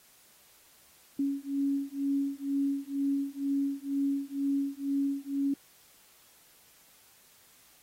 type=beating tone pair; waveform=sine; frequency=277.2 / 279.3 Hz; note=C#4 / C#4; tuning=0 / +13 cents; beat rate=2.1 Hz; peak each=-31 dBFS; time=1.19-5.54 s; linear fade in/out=5 ms; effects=white hiss -60 dBFS RMS until 7.82 s + AAC 48 kbps